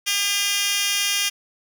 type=tone with high-pass filter; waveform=10% pulse; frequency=403.3 Hz; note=G4; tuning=49 cents sharp; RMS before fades=-22 dBFS; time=0.06-1.3 s; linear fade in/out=20 ms; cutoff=3400 Hz; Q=2.2; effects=none